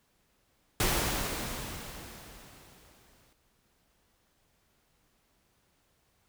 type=noise with exponential decay; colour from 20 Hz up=pink; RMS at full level=-26 dBFS; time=0.8-3.33 s; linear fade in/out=2 ms; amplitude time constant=550 ms; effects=pink hiss -71 dBFS RMS until 6.28 s